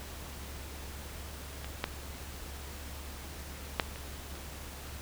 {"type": "clicks", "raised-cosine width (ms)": 0.3, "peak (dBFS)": [-25, -13, -9, -27, -29], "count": 5, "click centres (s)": [1.645, 1.841, 3.798, 3.959, 4.354], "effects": ["added 70 Hz sine -44 dBFS peak until 5.01 s", "pink hiss -46 dBFS RMS until 5.01 s"]}